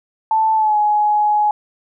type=tone with pitch glide; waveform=sine; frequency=880 to 839.8 Hz; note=A5 to G#5; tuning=0 to +19 cents; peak=-12 dBFS; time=0.31-1.51 s; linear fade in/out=2 ms; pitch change=-81 cents; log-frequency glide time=0.55-0.77 s; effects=none